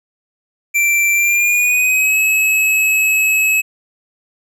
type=tone with pitch glide; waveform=square; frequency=2349 to 2576 Hz; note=D7 to E7; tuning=0 to -41 cents; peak=-12 dBFS; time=0.74-3.62 s; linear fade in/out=20 ms; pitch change=+159 cents; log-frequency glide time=1.14-2.18 s; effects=none